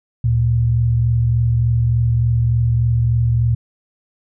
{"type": "tone pair together", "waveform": "sine", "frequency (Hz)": [73.14, 116.54], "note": ["D2", "A#2"], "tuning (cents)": [-7, 0], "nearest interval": "minor sixth", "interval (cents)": 807, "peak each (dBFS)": [-21, -13], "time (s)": [0.24, 3.55], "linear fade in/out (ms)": 5, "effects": []}